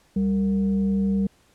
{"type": "tone with frequency modulation", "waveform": "sine", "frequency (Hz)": 196, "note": "G3", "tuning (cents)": 0, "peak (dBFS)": -19, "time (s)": [0.16, 1.27], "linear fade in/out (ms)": 5, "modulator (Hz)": 265, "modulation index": 0.36, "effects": ["pink hiss -60 dBFS RMS until 1.54 s", "low-pass 11000 Hz 12 dB/octave"]}